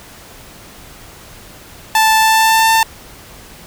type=tone with pitch glide; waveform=sawtooth; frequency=880 to 894.9 Hz; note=A5 to A5; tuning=0 to +29 cents; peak=-5 dBFS; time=1.95-2.83 s; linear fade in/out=2 ms; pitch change=+29 cents; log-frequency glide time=2.18-2.71 s; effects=pink hiss -38 dBFS RMS until 3.66 s